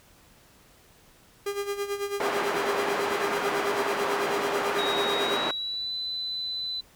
45% pulse tone with tremolo, 403.5 Hz, G#4, 50 cents flat, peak -26 dBFS, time 1.46-5.37 s, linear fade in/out 5 ms, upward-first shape sine, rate 9.1 Hz, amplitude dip 70%
white band-pass noise, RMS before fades -29 dBFS, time 2.2-5.51 s, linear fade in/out 2 ms, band 290 to 1300 Hz, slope 12 dB/octave
sine tone with pitch glide, 3792 to 4008 Hz, A#7 to B7, +29 to +25 cents, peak -29 dBFS, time 4.78-6.81 s, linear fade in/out 10 ms, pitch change +96 cents, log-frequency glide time 5.19-5.94 s
effects pink hiss -57 dBFS RMS until 6.95 s

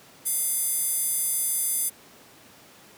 square tone with high-pass filter, 698.5 Hz, F5, in tune, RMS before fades -26 dBFS, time 0.25-1.9 s, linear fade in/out 20 ms, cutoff 10000 Hz, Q 3, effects pink hiss -51 dBFS RMS until 2.97 s + high-pass 150 Hz 12 dB/octave

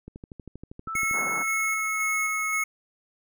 click train, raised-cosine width 3 ms, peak -27 dBFS, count 14, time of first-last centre 0.08-1.112 s, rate 12.6 Hz
sine tone with pitch glide, 1320 to 1277.2 Hz, E6 to D#6, +2 to +45 cents, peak -30 dBFS, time 0.87-2.64 s, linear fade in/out 10 ms, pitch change -57 cents, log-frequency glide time 1.48-2.18 s
square tone with tremolo, 2185 Hz, C#7, 26 cents flat, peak -25 dBFS, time 0.95-2.64 s, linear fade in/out 5 ms, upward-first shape square, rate 1.9 Hz, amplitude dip 25%
white band-pass noise, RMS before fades -36 dBFS, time 1.13-1.44 s, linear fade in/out 20 ms, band 140 to 1500 Hz, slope 48 dB/octave
effects none

